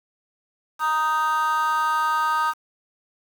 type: chord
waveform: triangle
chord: Eb major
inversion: second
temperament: just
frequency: 933.4 / 1244.5 / 1555.6 Hz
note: Bb5 / Eb6 / G6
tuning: +2 / 0 / -14 cents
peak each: -21 / -19 / -25 dBFS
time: 0.79-2.54 s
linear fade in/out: 50 ms
effects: tanh soft clip ceiling -12 dBFS + 7-bit